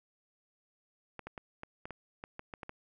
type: clicks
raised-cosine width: 0.5 ms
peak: -27 dBFS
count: 11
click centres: 1.193 / 1.27 / 1.378 / 1.634 / 1.855 / 1.907 / 2.239 / 2.394 / 2.538 / 2.632 / 2.694 s
effects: none